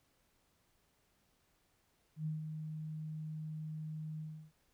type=tone with ADSR envelope; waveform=sine; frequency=155.56 Hz; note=D#3; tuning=in tune; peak=-34 dBFS; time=2.16-4.52 s; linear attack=99 ms; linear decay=150 ms; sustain=-6 dB; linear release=320 ms; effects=pink hiss -75 dBFS RMS until 4.73 s